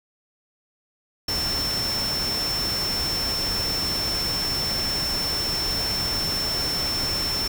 sine tone in noise, 5380 Hz, E8, 34 cents sharp, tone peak -24 dBFS, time 1.28-7.48 s, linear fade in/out 5 ms, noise pink, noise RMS -30 dBFS, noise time 1.28-7.48 s, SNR +3 dB, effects none

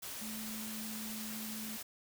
sine tone in noise, 218 Hz, A3, 16 cents flat, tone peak -43 dBFS, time 0.21-1.77 s, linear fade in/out 10 ms, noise white, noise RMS -44 dBFS, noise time 0.02-1.83 s, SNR -2 dB, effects none

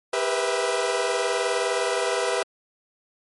sawtooth tone cluster, 398.1 / 482.5 / 502 / 655 Hz, G4 / B4 / B4 / E5, +27 / -40 / +28 / -11 cents, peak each -24 dBFS, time 0.13-2.43 s, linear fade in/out 5 ms, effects MP3 48 kbps

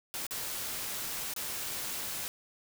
white noise with dropouts, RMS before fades -37 dBFS, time 0.14-2.28 s, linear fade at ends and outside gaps 0 ms, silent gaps 0.267-0.309 / 1.337-1.363 s, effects none

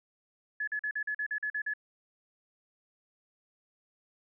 sine tone bursts, 1707 Hz, G#6, 47 cents sharp, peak -30 dBFS, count 10, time 0.6-1.737 s, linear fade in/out 5 ms, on 75 ms, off 43 ms, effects none

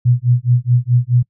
sine tone with tremolo, 122.6 Hz, B2, 12 cents flat, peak -7 dBFS, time 0.05-1.23 s, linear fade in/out 10 ms, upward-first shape sine, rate 4.7 Hz, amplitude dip 100%, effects noise-tail reverb RT60 0.1 s tail -26 dB re dry

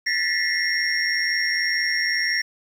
sine tone cluster, 1765 / 1847 / 1951 / 2112 / 5560 Hz, A6 / A#6 / B6 / C7 / F8, +5 / -16 / -22 / +16 / -9 cents, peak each -26 / -30 / -24 / -27 / -24 dBFS, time 0.06-2.42 s, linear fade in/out 10 ms, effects tanh soft clip ceiling -13 dBFS + 8-bit

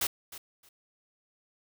white noise with echo, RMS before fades -29 dBFS, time 0.01-0.07 s, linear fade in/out 5 ms, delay 310 ms, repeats 2, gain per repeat -15 dB, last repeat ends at 0.69 s, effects none

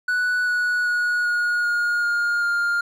triangle tone with pitch steps, 1480 / 1467.2 / 1454.6 / 1442 / 1429.6 / 1417.3 / 1405 Hz, F#6 / F#6 / F#6 / F#6 / F6 / F6 / F6, 0 / -15 / -30 / -45 / +40 / +25 / +10 cents, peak -17 dBFS, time 0.08-2.81 s, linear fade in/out 5 ms, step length 390 ms, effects none

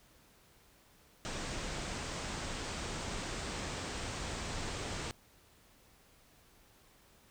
pink low-pass noise, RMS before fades -40 dBFS, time 1.25-5.11 s, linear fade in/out 0 ms, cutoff 8700 Hz, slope 96 dB/octave, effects pink hiss -64 dBFS RMS until 7.3 s

